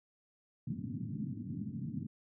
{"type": "band-pass noise", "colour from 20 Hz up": "white", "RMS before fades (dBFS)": -40, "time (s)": [0.67, 2.07], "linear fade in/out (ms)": 5, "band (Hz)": [100, 260], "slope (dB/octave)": 48, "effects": []}